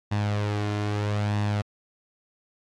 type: tone with flanger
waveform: sawtooth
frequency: 103.83 Hz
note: G#2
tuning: in tune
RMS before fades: -26 dBFS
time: 0.11-1.62 s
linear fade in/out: 10 ms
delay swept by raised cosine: 1.1 to 2.9 ms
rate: 0.78 Hz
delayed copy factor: +0.5
effects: low-pass 5000 Hz 12 dB/octave + AAC 64 kbps